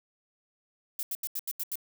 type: noise bursts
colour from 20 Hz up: violet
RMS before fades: -33 dBFS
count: 7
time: 0.99-1.756 s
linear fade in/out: 2 ms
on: 40 ms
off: 81 ms
effects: none